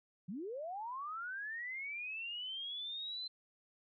sine linear sweep, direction up, 159.2 to 4101 Hz, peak -40 dBFS, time 0.28-3.28 s, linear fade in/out 10 ms, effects none

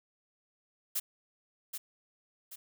blue noise with echo, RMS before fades -32 dBFS, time 0.95-1 s, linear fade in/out 10 ms, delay 780 ms, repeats 2, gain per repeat -7 dB, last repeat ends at 2.56 s, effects none

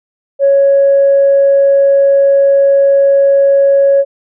sine tone, 554.4 Hz, C#5, in tune, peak -4 dBFS, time 0.39-4.05 s, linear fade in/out 50 ms, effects tanh soft clip ceiling -1 dBFS

